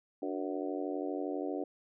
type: harmonic tone with a mistuned harmonic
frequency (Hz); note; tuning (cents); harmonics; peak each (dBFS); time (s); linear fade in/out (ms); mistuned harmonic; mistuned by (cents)
92.5; F#2; 0; 3 / 4 / 5 / 6 / 7 / 8; -37 / -39 / -41 / -43 / -44 / -45; 0.22-1.64; 5; 3; +92
effects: none